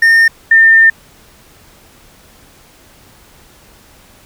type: tone pair in turn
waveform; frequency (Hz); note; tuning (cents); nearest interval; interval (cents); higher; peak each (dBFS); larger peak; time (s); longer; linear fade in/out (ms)
triangle / sine; 1822 / 1805.2; A#6 / A6; -40 / +44; unison; 16; first; -3; neither; 0.02-0.28 / 0.51-0.9; second; 5
effects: pink hiss -44 dBFS RMS until 4.25 s